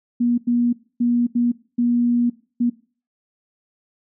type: tone bursts at uneven times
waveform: sine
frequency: 240 Hz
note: B3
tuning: 49 cents flat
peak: -15 dBFS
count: 6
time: 0.2-0.38 / 0.47-0.73 / 1-1.27 / 1.35-1.52 / 1.78-2.3 / 2.6-2.7 s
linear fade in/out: 10 ms
effects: noise-tail reverb RT60 0.4 s tail -20 dB re dry